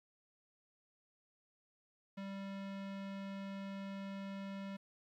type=tone with low-pass filter; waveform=square; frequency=196 Hz; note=G3; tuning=in tune; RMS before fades=-45 dBFS; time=2.17-4.77 s; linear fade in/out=10 ms; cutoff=3400 Hz; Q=0.99; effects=12-bit